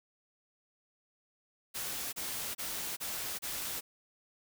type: noise bursts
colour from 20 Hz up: white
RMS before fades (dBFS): -38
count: 5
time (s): 1.74-3.81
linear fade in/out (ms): 20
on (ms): 390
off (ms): 30
effects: none